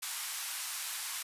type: band-pass noise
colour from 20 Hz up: white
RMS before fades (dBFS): -39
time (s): 0.02-1.23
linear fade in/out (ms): 10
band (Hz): 900 to 13000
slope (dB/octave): 24
effects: resampled to 32000 Hz